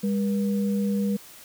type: tone pair together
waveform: sine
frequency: 201.8 / 480 Hz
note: G#3 / B4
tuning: -49 / -49 cents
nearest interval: octave + minor third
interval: 1500 cents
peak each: -22 / -32 dBFS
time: 0.03-1.17 s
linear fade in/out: 10 ms
effects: white hiss -47 dBFS RMS until 1.44 s